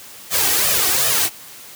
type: noise with flanger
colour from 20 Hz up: white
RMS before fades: -17 dBFS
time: 0.3-1.3 s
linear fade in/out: 50 ms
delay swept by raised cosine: 1.6 to 2.7 ms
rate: 2.6 Hz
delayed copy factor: +0.7
effects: white hiss -39 dBFS RMS until 1.75 s + high-pass 80 Hz 12 dB/octave